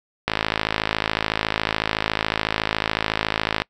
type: click train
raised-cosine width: 0.3 ms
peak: -3 dBFS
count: 181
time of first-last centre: 0.28-3.62 s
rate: 53.9 Hz
effects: noise-tail reverb RT60 0.1 s tail -25 dB re dry